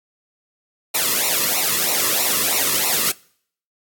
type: noise with flanger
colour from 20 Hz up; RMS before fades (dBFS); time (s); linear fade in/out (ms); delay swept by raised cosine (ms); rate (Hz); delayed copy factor
white; -19; 0.94-3.12; 10; 0.61 to 1.34; 3.1; -1
effects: noise-tail reverb RT60 0.6 s tail -24 dB re dry + AAC 64 kbps